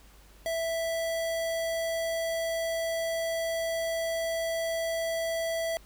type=tone; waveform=square; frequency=659.3 Hz; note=E5; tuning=in tune; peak=-29 dBFS; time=0.46-5.77 s; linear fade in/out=0 ms; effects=added 50 Hz sine -54 dBFS peak until 5.85 s + pink hiss -58 dBFS RMS until 5.85 s